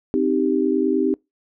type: chord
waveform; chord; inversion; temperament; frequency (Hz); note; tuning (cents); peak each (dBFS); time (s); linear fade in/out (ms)
sine; C minor; none; equal; 261.6 / 311.1 / 392; C4 / Eb4 / G4; 0 / 0 / 0; -21; 0.14-1.14; 0
effects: noise-tail reverb RT60 0.2 s tail -25 dB re dry